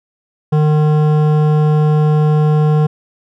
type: tone with hard clipping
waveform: sine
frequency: 152.1 Hz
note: D#3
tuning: 39 cents flat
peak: -11 dBFS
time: 0.52-2.87 s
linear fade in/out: 10 ms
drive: 13 dB
effects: none